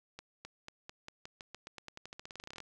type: accelerating click train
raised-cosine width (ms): 0.2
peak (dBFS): -28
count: 26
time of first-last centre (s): 0.19-2.603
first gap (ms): 260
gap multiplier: 0.9
effects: none